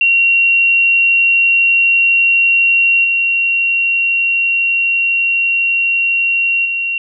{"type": "tone with level steps", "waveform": "sine", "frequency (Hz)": 2746, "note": "F7", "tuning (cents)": -30, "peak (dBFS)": [-8, -11, -15], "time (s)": [0.01, 6.98], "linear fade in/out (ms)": 2, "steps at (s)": [3.04, 6.65], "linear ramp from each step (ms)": 5, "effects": []}